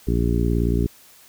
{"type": "harmonic tone", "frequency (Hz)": 58.27, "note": "A#1", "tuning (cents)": 0, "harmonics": [1, 2, 3, 4, 5, 6, 7], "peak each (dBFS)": [-21, -24, -26, -27, -28, -29, -29], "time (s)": [0.07, 0.87], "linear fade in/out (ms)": 10, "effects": ["white hiss -50 dBFS RMS until 1.28 s"]}